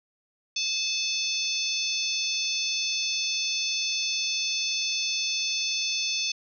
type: harmonic tone with a mistuned harmonic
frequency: 881 Hz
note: A5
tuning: 2 cents sharp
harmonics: 3 / 4 / 5 / 6 / 7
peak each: -32 / -32 / -32 / -32 / -32 dBFS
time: 0.56-6.32 s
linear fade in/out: 5 ms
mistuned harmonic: 3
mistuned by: -31 cents
effects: none